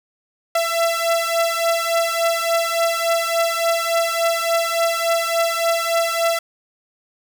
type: beating tone pair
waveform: sawtooth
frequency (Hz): 668 / 671.5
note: E5 / E5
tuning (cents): +23 / +32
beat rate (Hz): 3.5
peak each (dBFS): -16 / -17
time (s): 0.55-6.39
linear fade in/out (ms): 5
effects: none